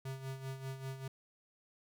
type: tone with tremolo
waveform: square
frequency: 133.4 Hz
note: C3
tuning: 34 cents sharp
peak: -39 dBFS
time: 0.05-1.08 s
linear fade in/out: 5 ms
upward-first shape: sine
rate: 5.1 Hz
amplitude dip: 65%
effects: none